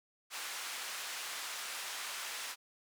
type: band-pass noise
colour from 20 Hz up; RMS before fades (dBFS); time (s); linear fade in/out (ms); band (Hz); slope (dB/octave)
pink; -42; 0.3-2.56; 50; 1200 to 11000; 12
effects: none